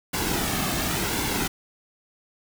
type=noise with flanger; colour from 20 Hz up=pink; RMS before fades=-26 dBFS; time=0.13-1.48 s; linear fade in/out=10 ms; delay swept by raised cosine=1.6 to 2.1 ms; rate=0.92 Hz; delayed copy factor=-0.5; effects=none